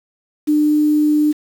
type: tone with quantisation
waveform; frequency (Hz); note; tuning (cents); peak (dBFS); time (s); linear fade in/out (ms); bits
sine; 300.3; D4; +39; -11; 0.47-1.33; 20; 6
effects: none